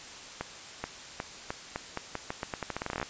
accelerating click train, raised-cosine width 0.5 ms, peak -17 dBFS, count 22, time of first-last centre 0.41-3.028 s, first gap 430 ms, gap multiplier 0.84, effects white hiss -45 dBFS RMS until 3.09 s + resampled to 16000 Hz

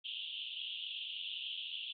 pink band-pass noise, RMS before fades -43 dBFS, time 0.04-1.93 s, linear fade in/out 20 ms, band 2800 to 3500 Hz, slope 96 dB/octave, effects none

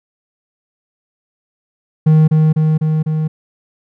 triangle tone with echo, 156.2 Hz, D#3, 7 cents sharp, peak -4 dBFS, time 2.06-2.28 s, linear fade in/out 10 ms, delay 250 ms, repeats 4, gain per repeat -2 dB, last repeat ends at 3.28 s, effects none

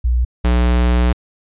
sine / square tone pair in turn, 60.6 / 60.6 Hz, B1 / B1, -32 / -32 cents, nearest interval unison, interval 0 cents, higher neither, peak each -12 dBFS, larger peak neither, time 0.04-0.25 / 0.44-1.13 s, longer second, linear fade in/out 10 ms, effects resampled to 8000 Hz

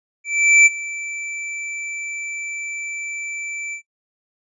square tone with ADSR envelope, 2329 Hz, D7, 15 cents flat, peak -8 dBFS, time 0.24-3.82 s, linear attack 420 ms, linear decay 25 ms, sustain -19 dB, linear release 90 ms, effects noise-tail reverb RT60 0.1 s tail -22 dB re dry + resampled to 22050 Hz

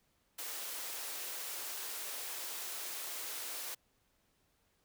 white high-pass noise, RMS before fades -42 dBFS, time 0.38-3.75 s, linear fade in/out 10 ms, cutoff 340 Hz, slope 24 dB/octave, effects pink hiss -75 dBFS RMS until 4.84 s

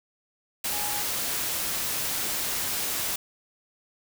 sine tone in noise, 828 Hz, G#5, 5 cents flat, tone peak -36 dBFS, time 0.72-1.02 s, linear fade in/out 5 ms, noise white, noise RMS -29 dBFS, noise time 0.64-3.16 s, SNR -10 dB, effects none

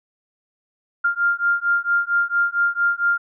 sine beating tone pair, 1396.9 / 1401.3 Hz, F6 / F6, 0 / +5 cents, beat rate 4.4 Hz, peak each -20 dBFS, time 1.04-3.18 s, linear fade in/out 10 ms, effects none

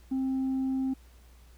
sine tone with tanh clipping, 264.1 Hz, C4, 16 cents sharp, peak -27 dBFS, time 0.11-0.94 s, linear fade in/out 10 ms, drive 1 dB, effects added 60 Hz sine -52 dBFS peak until 1.57 s + pink hiss -62 dBFS RMS until 1.57 s

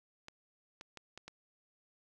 clicks, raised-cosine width 0.2 ms, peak -30 dBFS, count 5, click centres 0.284 / 0.811 / 0.973 / 1.176 / 1.28 s, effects none

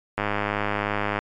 click train, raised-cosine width 0.5 ms, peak -9 dBFS, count 105, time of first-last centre 0.18-1.19 s, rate 103 Hz, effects MP3 96 kbps

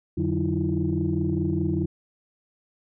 sine tone cluster, 88.2 / 147.6 / 185.8 / 315.3 / 340.2 Hz, F2 / D3 / F#3 / D#4 / F4, +18 / +9 / +7 / +23 / -45 cents, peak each -28 dBFS, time 0.17-1.86 s, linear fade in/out 10 ms, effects tanh soft clip ceiling -13 dBFS

